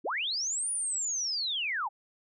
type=linear two-way sweep; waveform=sine; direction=up then down; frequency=196 to 9700 to 742 Hz; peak=-29 dBFS; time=0.04-1.89 s; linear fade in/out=20 ms; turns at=0.71 s; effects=none